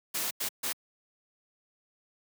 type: noise bursts at uneven times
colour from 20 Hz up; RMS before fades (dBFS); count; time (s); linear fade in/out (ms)
white; -32; 3; 0.14-0.31 / 0.4-0.49 / 0.63-0.73; 10
effects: high-pass 150 Hz 12 dB/octave